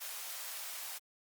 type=high-pass noise; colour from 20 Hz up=white; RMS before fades=-43 dBFS; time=0-0.99 s; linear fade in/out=20 ms; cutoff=590 Hz; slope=24 dB/octave; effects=Opus 48 kbps